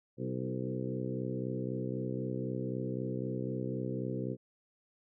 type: harmonic tone with a mistuned harmonic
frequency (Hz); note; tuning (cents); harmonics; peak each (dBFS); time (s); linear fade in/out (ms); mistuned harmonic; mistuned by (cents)
63.9; C2; -40; 2 / 3 / 4 / 5 / 6 / 7 / 8; -38 / -40 / -41 / -42 / -43 / -43 / -44; 0.17-4.37; 50; 6; -21
effects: none